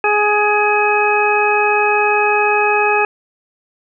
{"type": "harmonic tone with a mistuned harmonic", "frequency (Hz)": 417.3, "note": "G#4", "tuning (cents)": 8, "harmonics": [1, 2, 3, 4, 6], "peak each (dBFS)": [-17, -16, -21, -21, -17], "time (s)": [0.04, 3.05], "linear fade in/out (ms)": 2, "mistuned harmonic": 6, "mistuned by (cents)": 23, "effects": []}